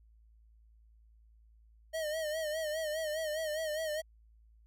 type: tone with vibrato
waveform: square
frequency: 623 Hz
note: D#5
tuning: 2 cents sharp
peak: -34 dBFS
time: 1.93-4.02 s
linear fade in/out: 20 ms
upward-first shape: sine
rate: 4.9 Hz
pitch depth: 71 cents each way
effects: added 55 Hz sine -59 dBFS peak until 4.66 s